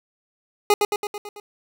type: tone with echo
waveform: 25% pulse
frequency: 413.6 Hz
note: G#4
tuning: 7 cents flat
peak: -9 dBFS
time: 0.7-0.74 s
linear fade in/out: 2 ms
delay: 110 ms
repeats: 6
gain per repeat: -4 dB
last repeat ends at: 1.4 s
effects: none